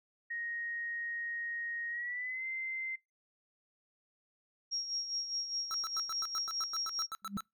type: tone with pitch glide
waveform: sine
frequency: 1872 to 2077 Hz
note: A#6 to C7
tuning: +7 to -13 cents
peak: -36 dBFS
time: 0.3-2.96 s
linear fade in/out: 10 ms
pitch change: +180 cents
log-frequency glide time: 1.89-2.45 s
type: tone with tremolo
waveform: sine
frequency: 5588 Hz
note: F8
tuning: in tune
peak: -32 dBFS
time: 4.71-7.07 s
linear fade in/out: 20 ms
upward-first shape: sine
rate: 4.9 Hz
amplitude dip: 60%
type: tone bursts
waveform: square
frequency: 1318.5 Hz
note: E6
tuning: in tune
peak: -38 dBFS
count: 14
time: 5.71-7.406 s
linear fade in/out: 0 ms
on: 32 ms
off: 96 ms
type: tone with exponential growth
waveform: sine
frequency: 200.3 Hz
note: G3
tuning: 38 cents sharp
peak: -30 dBFS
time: 7.22-7.37 s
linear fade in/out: 0 ms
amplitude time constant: 32 ms
effects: noise-tail reverb RT60 0.2 s tail -25 dB re dry